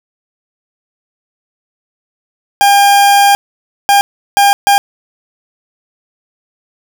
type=tone bursts at uneven times; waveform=40% pulse; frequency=804 Hz; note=G5; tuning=44 cents sharp; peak=-4 dBFS; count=4; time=2.61-3.35 / 3.89-4.01 / 4.37-4.53 / 4.67-4.78 s; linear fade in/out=0 ms; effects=none